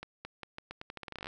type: accelerating click train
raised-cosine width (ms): 0.3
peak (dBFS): -25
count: 18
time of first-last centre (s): 0.03-1.27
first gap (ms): 220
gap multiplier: 0.83
effects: none